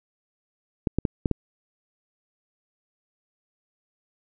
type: clicks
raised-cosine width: 3 ms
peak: -9 dBFS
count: 5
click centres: 0.872 / 0.986 / 1.052 / 1.258 / 1.313 s
effects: none